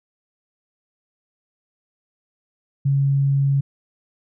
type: tone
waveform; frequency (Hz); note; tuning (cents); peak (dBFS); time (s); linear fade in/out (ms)
sine; 138.59; C#3; 0; -15; 2.85-3.61; 10
effects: none